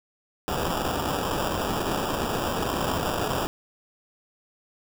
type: noise with sample-and-hold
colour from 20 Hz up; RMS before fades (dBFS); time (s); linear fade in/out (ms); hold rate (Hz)
blue; -27; 0.48-3.47; 0; 2100
effects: none